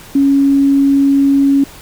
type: tone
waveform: sine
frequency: 277.2 Hz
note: C#4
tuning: in tune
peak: -7 dBFS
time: 0.15-1.64 s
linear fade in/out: 5 ms
effects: pink hiss -36 dBFS RMS until 1.81 s